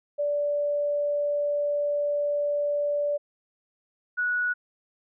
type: tone pair in turn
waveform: sine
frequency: 582 / 1466.5 Hz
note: D5 / F#6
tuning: -16 / -16 cents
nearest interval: octave + major third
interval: 1600 cents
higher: second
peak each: -23 dBFS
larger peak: neither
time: 0.18-3.18 / 4.17-4.54 s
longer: first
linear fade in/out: 20 ms
effects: none